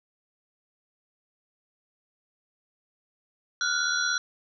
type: tone cluster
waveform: sine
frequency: 1405 / 1482 / 3397 / 4060 / 5760 Hz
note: F6 / F#6 / G#7 / B7 / F#8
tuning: +10 / +2 / +38 / +47 / -47 cents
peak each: -29 / -28 / -36 / -31 / -32 dBFS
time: 3.61-4.18 s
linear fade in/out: 2 ms
effects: none